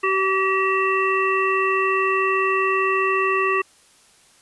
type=harmonic tone; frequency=383.2 Hz; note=G4; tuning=39 cents flat; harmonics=1 / 3 / 5 / 7; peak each=-22 / -21 / -25 / -25 dBFS; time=0.03-3.62 s; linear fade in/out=10 ms; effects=white hiss -54 dBFS RMS until 4.41 s + resampled to 24000 Hz